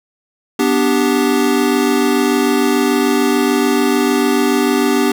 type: chord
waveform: square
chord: G major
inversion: first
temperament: equal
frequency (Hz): 246.9 / 293.7 / 392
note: B3 / D4 / G4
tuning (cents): 0 / 0 / 0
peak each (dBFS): -17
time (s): 0.59-5.12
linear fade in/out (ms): 5
effects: none